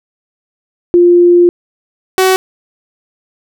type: tone pair in turn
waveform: sine / sawtooth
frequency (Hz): 350 / 376.1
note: F4 / F#4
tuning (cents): +4 / +28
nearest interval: minor second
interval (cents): 124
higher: second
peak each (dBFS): -3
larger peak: neither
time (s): 0.94-1.49 / 2.18-2.36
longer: first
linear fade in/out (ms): 0
effects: none